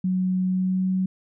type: tone with pitch glide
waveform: sine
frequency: 185 to 187.15 Hz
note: F#3 to F#3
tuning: 0 to +20 cents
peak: -20 dBFS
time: 0.04-1.06 s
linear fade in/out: 5 ms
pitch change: +20 cents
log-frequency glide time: 0.46-0.91 s
effects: none